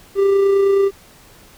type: tone with amplitude modulation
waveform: triangle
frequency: 394.7 Hz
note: G4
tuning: 12 cents sharp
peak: -8 dBFS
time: 0.15-0.91 s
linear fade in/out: 50 ms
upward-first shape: sine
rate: 29.4 Hz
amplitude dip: 30%
effects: pink hiss -46 dBFS RMS until 1.57 s